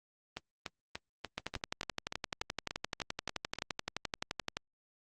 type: two click trains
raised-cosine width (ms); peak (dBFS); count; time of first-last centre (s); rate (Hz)
0.2; -17 / -20; 38 / 12; 1.38-4.57 / 0.37-3.586; 11.6 / 3.42
effects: Opus 24 kbps